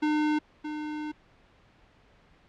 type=tone pair in turn; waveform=square; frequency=302.9 / 302.9 Hz; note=D#4 / D#4; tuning=-46 / -46 cents; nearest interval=unison; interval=0 cents; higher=neither; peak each=-24 / -33 dBFS; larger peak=first; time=0.02-0.39 / 0.64-1.12 s; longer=second; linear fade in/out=10 ms; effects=pink hiss -60 dBFS RMS until 2.48 s + low-pass 3000 Hz 12 dB/octave